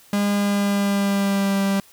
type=tone with pitch glide; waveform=45% pulse; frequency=203.2 to 196.62 Hz; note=G#3 to G3; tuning=-38 to +5 cents; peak=-18 dBFS; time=0.13-1.8 s; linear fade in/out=2 ms; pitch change=-57 cents; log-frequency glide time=0.34-1.58 s; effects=white hiss -51 dBFS RMS until 1.92 s